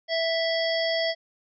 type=harmonic tone; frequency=659.3 Hz; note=E5; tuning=in tune; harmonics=1 / 3 / 5 / 7 / 8; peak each=-25 / -30 / -32 / -33 / -34 dBFS; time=0.08-1.15 s; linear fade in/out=50 ms; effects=none